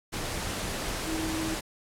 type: tone in noise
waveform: sine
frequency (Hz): 320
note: D#4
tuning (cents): +49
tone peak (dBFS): -31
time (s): 1.06-1.56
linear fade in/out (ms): 20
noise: pink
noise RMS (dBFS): -33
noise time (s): 0.12-1.61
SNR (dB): -1
effects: low-pass 11000 Hz 12 dB/octave + AAC 64 kbps